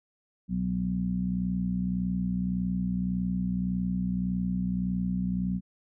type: harmonic tone with a mistuned harmonic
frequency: 61.74 Hz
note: B1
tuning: in tune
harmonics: 1 / 2 / 3 / 4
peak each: -37 / -38 / -27 / -36 dBFS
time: 0.48-5.61 s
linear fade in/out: 50 ms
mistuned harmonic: 1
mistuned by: +90 cents
effects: none